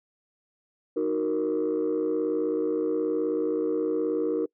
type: chord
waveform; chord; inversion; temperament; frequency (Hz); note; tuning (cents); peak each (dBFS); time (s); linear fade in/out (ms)
sine; D# minor; none; equal; 311.1 / 370 / 466.2; D#4 / F#4 / A#4; 0 / 0 / 0; -27 / -28 / -25; 0.96-4.46; 10
effects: noise-tail reverb RT60 0.1 s tail -25 dB re dry + tanh soft clip ceiling -19 dBFS